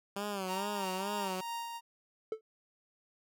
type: tone with vibrato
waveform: 10% pulse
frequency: 196 Hz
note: G3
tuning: in tune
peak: -27 dBFS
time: 0.16-1.41 s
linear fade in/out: 5 ms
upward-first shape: sine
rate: 2.3 Hz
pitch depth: 100 cents each way
type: tone with tremolo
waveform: 45% pulse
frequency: 932.3 Hz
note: A#5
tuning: in tune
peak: -36 dBFS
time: 0.46-1.81 s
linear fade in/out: 50 ms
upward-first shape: sine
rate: 3 Hz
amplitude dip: 40%
type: tone with exponential decay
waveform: triangle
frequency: 439.1 Hz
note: A4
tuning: 4 cents flat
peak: -27 dBFS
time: 2.32-2.41 s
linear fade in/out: 2 ms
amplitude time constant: 19 ms
effects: none